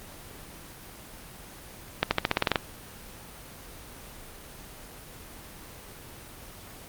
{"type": "accelerating click train", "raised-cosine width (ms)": 0.3, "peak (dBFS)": -5, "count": 10, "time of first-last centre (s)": [2.03, 2.558], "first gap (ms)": 80, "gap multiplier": 0.92, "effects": ["pink hiss -45 dBFS RMS until 6.88 s", "Opus 24 kbps"]}